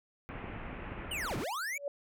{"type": "low-pass noise", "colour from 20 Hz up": "pink", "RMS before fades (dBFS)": -43, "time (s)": [0.29, 1.44], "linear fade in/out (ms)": 0, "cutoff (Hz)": 2700, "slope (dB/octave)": 48}
{"type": "clicks", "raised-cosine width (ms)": 3, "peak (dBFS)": -30, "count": 7, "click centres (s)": [0.356, 0.442, 0.5, 0.563, 0.73, 0.92, 1.313]}
{"type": "linear two-way sweep", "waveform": "square", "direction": "down then up", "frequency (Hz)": [3072, 82.41, 2364], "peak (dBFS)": -35, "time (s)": [1.11, 1.78], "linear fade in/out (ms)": 5, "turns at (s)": 1.37}
{"type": "tone with exponential growth", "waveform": "sine", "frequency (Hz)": 569, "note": "C#5", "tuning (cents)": 45, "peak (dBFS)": -29, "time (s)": [1.72, 1.88], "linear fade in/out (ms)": 2, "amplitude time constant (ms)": 34}
{"effects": []}